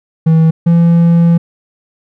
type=tone pair in turn; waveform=triangle; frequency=161.4 / 169.13 Hz; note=E3 / E3; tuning=-36 / +45 cents; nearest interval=minor second; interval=81 cents; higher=second; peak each=-3 dBFS; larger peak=neither; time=0.26-0.51 / 0.66-1.38 s; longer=second; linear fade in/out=10 ms; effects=none